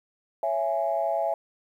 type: chord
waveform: sine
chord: C# minor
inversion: none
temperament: just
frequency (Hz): 554.4 / 665.2 / 831.5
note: C#5 / E5 / G#5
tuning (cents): 0 / +16 / +2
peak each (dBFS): -30 / -25 / -29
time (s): 0.43-1.34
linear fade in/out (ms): 2
effects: tanh soft clip ceiling -14 dBFS + 10-bit